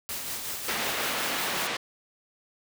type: noise with tremolo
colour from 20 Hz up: white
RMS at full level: -33 dBFS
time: 0.09-1.67 s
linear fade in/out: 0 ms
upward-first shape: sine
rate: 5.4 Hz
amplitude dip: 35%
type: band-pass noise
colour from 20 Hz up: white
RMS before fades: -31 dBFS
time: 0.68-1.77 s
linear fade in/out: 5 ms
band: 210 to 2900 Hz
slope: 12 dB/octave
effects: none

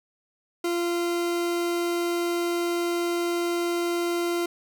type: tone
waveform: 40% pulse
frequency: 345.2 Hz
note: F4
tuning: 20 cents flat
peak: -23 dBFS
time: 0.64-4.46 s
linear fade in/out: 5 ms
effects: none

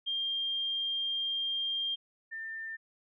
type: tone pair in turn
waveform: sine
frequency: 3199 / 1795.4 Hz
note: G7 / A6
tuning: +34 / +34 cents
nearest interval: minor seventh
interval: 1000 cents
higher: first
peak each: -30 / -37 dBFS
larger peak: first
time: 0.06-1.96 / 2.31-2.77 s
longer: first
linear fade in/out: 20 ms
effects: none

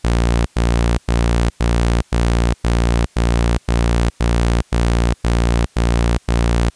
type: tone bursts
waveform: sawtooth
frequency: 58.2 Hz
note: A#1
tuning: 2 cents flat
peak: -9 dBFS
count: 13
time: 0.04-6.7 s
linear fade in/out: 10 ms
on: 420 ms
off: 100 ms
effects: white hiss -51 dBFS RMS until 6.75 s + resampled to 22050 Hz

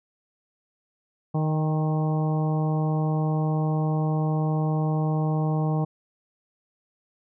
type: harmonic tone with a mistuned harmonic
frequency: 155.1 Hz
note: D#3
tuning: 5 cents flat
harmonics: 1 / 2 / 3 / 4 / 5 / 6 / 7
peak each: -22 / -32 / -34 / -36 / -34 / -41 / -40 dBFS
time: 1.34-5.85 s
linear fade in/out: 10 ms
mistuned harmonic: 5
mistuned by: +21 cents
effects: none

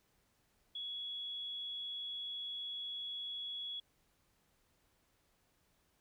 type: tone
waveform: sine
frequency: 3363 Hz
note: G#7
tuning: 21 cents sharp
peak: -40 dBFS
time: 0.75-3.8 s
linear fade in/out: 5 ms
effects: pink hiss -75 dBFS RMS until 6 s

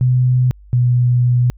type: tone pair in turn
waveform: sine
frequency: 126.2 / 123.03 Hz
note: B2 / B2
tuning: +38 / -6 cents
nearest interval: unison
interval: 44 cents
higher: first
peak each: -10 dBFS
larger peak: neither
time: 0.01-0.51 / 0.73-1.5 s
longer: second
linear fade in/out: 0 ms
effects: added 50 Hz sine -39 dBFS peak until 1.57 s

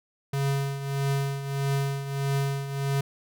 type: tone with tremolo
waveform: square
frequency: 138.59 Hz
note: C#3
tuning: in tune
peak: -23 dBFS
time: 0.33-3.01 s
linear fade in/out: 5 ms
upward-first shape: triangle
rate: 1.6 Hz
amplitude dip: 70%
effects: none

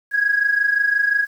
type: tone pair together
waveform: sine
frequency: 1635.5 / 1661.2 Hz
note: G#6 / G#6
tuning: -27 / 0 cents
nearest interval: unison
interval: 27 cents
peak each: -20 / -16 dBFS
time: 0.11-1.27 s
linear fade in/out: 50 ms
effects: tanh soft clip ceiling -8 dBFS + 8-bit

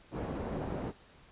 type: low-pass noise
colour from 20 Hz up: white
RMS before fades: -37 dBFS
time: 0.11-0.93 s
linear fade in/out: 50 ms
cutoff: 480 Hz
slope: 12 dB/octave
effects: pink hiss -59 dBFS RMS until 1.31 s + resampled to 8000 Hz

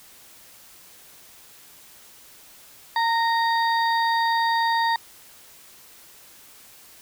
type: harmonic tone with a mistuned harmonic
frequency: 930 Hz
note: A#5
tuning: 4 cents flat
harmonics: 1 / 2 / 4 / 5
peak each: -20 / -26 / -32 / -34 dBFS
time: 2.96-4.96 s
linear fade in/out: 2 ms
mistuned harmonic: 1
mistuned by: -24 cents
effects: white hiss -49 dBFS RMS until 7.01 s

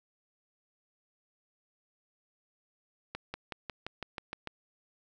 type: accelerating click train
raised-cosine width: 0.3 ms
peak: -21 dBFS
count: 9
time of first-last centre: 3.15-4.473 s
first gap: 190 ms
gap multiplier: 0.96
effects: none

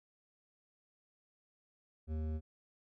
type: tone with hard clipping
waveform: sine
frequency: 78.1 Hz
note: D#2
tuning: 7 cents sharp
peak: -37 dBFS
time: 2.07-2.41 s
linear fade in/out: 50 ms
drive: 12 dB
effects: none

